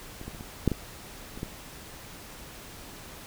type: clicks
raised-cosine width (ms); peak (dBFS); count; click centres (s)
3; -27 / -25 / -30 / -26 / -8 / -15 / -27 / -19; 8; 0.214 / 0.28 / 0.348 / 0.409 / 0.677 / 0.717 / 1.375 / 1.431
effects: pink hiss -45 dBFS RMS until 3.26 s